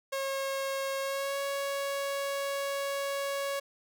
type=tone with pitch glide; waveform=sawtooth; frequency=543 to 557 Hz; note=C#5 to C#5; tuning=-36 to +8 cents; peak=-27 dBFS; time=0.12-3.6 s; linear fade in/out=10 ms; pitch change=+44 cents; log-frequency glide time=1-1.39 s; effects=none